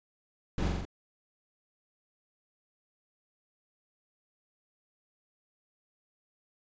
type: noise with echo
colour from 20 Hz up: brown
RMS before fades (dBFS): -31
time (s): 0.58-0.68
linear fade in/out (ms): 2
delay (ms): 43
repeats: 4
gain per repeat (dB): -2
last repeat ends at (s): 0.852
effects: resampled to 16000 Hz